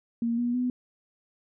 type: tone with pitch steps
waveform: sine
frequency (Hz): 233.1 / 240.9 / 249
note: A#3 / B3 / B3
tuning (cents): 0 / -43 / +14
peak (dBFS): -24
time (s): 0.22-0.7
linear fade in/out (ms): 2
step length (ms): 160
effects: none